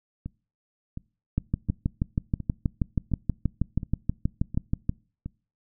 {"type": "two click trains", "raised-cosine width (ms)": 5, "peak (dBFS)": [-11, -21], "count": [23, 8], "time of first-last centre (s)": [[1.38, 4.894], [0.26, 5.26]], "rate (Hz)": [6.26, 1.4], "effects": ["noise-tail reverb RT60 0.4 s tail -25 dB re dry"]}